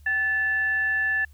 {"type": "tone with frequency modulation", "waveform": "sine", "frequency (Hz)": 1741, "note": "A6", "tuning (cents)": -19, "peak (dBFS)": -21, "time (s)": [0.06, 1.25], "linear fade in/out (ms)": 5, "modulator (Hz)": 968, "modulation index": 0.24, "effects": ["added 73 Hz sine -47 dBFS peak until 1.33 s", "white hiss -64 dBFS RMS until 1.33 s"]}